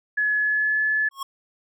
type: tone with pitch glide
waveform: sine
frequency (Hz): 1700 to 1722.7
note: G#6 to A6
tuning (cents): +40 to -37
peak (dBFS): -19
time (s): 0.17-1.09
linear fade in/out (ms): 10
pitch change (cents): +23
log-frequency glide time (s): 0.36-0.81
type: tone with exponential growth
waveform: square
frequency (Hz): 1091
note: C#6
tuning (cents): -28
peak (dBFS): -25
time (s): 1.11-1.23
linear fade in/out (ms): 5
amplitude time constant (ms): 26
effects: none